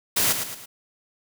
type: noise with echo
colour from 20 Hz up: white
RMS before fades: -21 dBFS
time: 0.16-0.33 s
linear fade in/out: 10 ms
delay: 110 ms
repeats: 3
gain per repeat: -7 dB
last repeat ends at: 0.66 s
effects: none